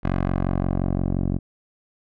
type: tone with low-pass filter sweep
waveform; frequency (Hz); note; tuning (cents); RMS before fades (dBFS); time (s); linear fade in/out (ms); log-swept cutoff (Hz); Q
10% pulse; 45.75; F#1; -19; -23; 0.03-1.39; 20; 1900 to 360; 0.79
effects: none